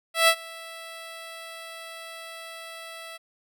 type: tone with ADSR envelope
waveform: 10% pulse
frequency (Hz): 659.3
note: E5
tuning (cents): 0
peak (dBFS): -6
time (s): 0.14-3.18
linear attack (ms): 140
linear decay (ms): 69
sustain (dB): -24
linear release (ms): 20
effects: none